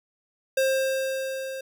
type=tone with level ramp; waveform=square; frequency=531 Hz; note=C5; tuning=25 cents sharp; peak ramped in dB=-20 to -33 dBFS; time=0.57-1.61 s; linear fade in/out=5 ms; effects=none